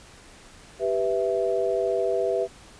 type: chord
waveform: sine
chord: E minor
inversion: first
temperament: equal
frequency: 392 / 493.9 / 659.3 Hz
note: G4 / B4 / E5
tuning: 0 / 0 / 0 cents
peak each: -26 dBFS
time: 0.79-2.48 s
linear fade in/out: 50 ms
effects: pink hiss -49 dBFS RMS until 2.79 s + resampled to 22050 Hz